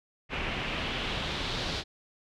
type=noise with low-pass filter sweep; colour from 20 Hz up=pink; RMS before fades=-33 dBFS; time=0.29-1.84 s; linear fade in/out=50 ms; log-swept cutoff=2500 to 4300 Hz; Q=2.5; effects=none